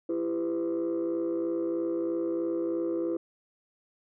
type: tone cluster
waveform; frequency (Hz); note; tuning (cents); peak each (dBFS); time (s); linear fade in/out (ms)
sine; 335.5 / 398.6 / 506; E4 / G4 / B4; +31 / +29 / +42; -27 / -35 / -32; 0.09-3.17; 5
effects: tanh soft clip ceiling -23 dBFS